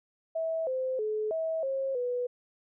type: tone with pitch steps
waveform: sine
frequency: 650 / 518 / 429.2 / 646 / 538 / 492 Hz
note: E5 / C5 / A4 / E5 / C5 / B4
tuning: -24 / -17 / -43 / -35 / +48 / -7 cents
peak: -28 dBFS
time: 0.35-2.27 s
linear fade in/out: 10 ms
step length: 320 ms
effects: none